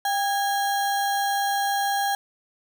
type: tone with sample-and-hold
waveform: sine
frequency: 797 Hz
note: G5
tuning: 28 cents sharp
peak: -21 dBFS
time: 0.05-2.15 s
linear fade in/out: 2 ms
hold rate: 2450 Hz
effects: none